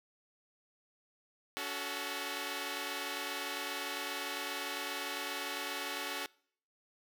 5% pulse chord, F# minor, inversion second, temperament equal with one note detuned, 282.5 / 370 / 440 Hz, C#4 / F#4 / A4, +33 / 0 / 0 cents, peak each -30 dBFS, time 1.57-6.26 s, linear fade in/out 0 ms, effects noise-tail reverb RT60 0.6 s tail -25 dB re dry

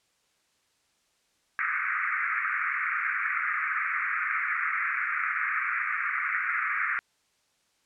pink band-pass noise, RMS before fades -29 dBFS, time 1.59-6.99 s, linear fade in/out 0 ms, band 1200 to 2300 Hz, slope 96 dB/octave, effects white hiss -70 dBFS RMS until 7.85 s + low-pass 8000 Hz 12 dB/octave

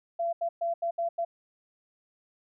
sine tone bursts at uneven times, 679 Hz, F5, 49 cents flat, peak -26 dBFS, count 6, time 0.19-0.33 / 0.41-0.49 / 0.61-0.74 / 0.82-0.91 / 0.98-1.09 / 1.18-1.25 s, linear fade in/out 10 ms, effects none

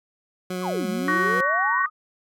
20% pulse tone with vibrato, 182.6 Hz, F#3, 23 cents flat, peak -22 dBFS, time 0.5-1.41 s, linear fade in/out 5 ms, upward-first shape sine, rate 9.4 Hz, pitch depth 10 cents each way
sine exponential two-way sweep, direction down then up, 1281 to 196 to 1281 Hz, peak -26 dBFS, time 0.61-1.9 s, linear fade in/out 50 ms, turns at 0.87 s
harmonic tone, 375 Hz, F#4, 23 cents sharp, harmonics 3 / 4 / 5, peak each -23 / -26 / -24 dBFS, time 1.08-1.86 s, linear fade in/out 2 ms
effects none

